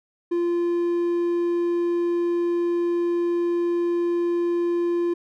triangle tone, 345.7 Hz, F4, 18 cents flat, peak -18 dBFS, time 0.31-5.14 s, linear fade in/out 10 ms, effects none

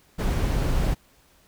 brown noise, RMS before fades -23 dBFS, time 0.18-0.95 s, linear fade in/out 20 ms, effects pink hiss -59 dBFS RMS until 1.47 s

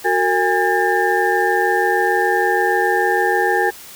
sine tone cluster, 369.1 / 455.7 / 816 / 1618 / 1786 Hz, F#4 / A#4 / G#5 / G#6 / A6, -4 / -39 / -31 / -46 / +25 cents, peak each -20 / -21 / -18 / -23 / -21 dBFS, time 0.04-3.71 s, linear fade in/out 20 ms, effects white hiss -38 dBFS RMS until 3.95 s

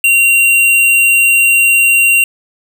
square tone, 2759 Hz, F7, 22 cents flat, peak -7 dBFS, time 0.04-2.24 s, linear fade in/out 2 ms, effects none

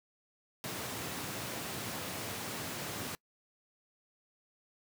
pink high-pass noise, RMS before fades -40 dBFS, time 0.64-3.15 s, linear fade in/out 0 ms, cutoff 100 Hz, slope 24 dB/octave, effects noise-tail reverb RT60 0.1 s tail -25 dB re dry

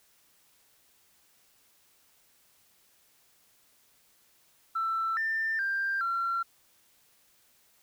sine tone with pitch steps, 1333 / 1790 / 1586 / 1365 Hz, E6 / A6 / G6 / F6, +19 / +29 / +20 / -40 cents, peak -26 dBFS, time 4.75-6.43 s, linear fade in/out 10 ms, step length 420 ms, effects tanh soft clip ceiling -23 dBFS + white hiss -65 dBFS RMS until 7.82 s

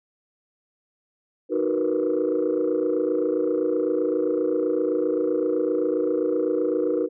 sine chord, B major seventh, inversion first, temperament equal, 311.1 / 370 / 466.2 / 493.9 Hz, D#4 / F#4 / A#4 / B4, 0 / 0 / 0 / 0 cents, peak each -25 dBFS, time 1.49-7.09 s, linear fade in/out 50 ms, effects tanh soft clip ceiling -14 dBFS

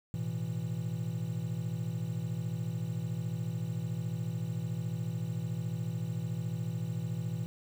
triangle chord, A suspended second, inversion none, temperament just, 110 / 123.75 / 165 Hz, A2 / B2 / E3, 0 / +4 / +2 cents, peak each -36 / -35 / -34 dBFS, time 0.14-7.46 s, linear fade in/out 0 ms, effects 9-bit

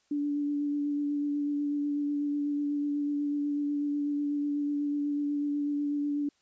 sine tone with vibrato, 290 Hz, D4, 22 cents flat, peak -27 dBFS, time 0.11-6.29 s, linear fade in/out 5 ms, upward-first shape sine, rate 8.1 Hz, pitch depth 14 cents each way, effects white hiss -70 dBFS RMS until 6.41 s + resampled to 16000 Hz

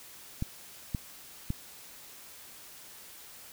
clicks, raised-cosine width 5 ms, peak -18 dBFS, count 3, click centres 0.424 / 0.948 / 1.504 s, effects white hiss -50 dBFS RMS until 3.52 s

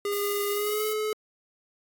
square tone with pitch glide, 407 to 429 Hz, G#4 to A4, -35 to -44 cents, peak -27 dBFS, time 0.05-1.13 s, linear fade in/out 2 ms, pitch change +91 cents, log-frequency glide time 0.51-0.85 s
violet noise, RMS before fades -34 dBFS, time 0.11-0.94 s, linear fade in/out 20 ms
effects AAC 64 kbps

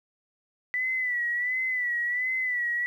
sine tone with vibrato, 1975.5 Hz, B6, in tune, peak -25 dBFS, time 0.74-2.86 s, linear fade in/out 0 ms, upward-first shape sine, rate 1.4 Hz, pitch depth 64 cents each way, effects 10-bit

